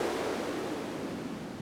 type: noise with low-pass filter sweep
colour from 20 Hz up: violet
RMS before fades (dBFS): -35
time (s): 0-1.61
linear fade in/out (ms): 2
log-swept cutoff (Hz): 430 to 210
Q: 1.8
effects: none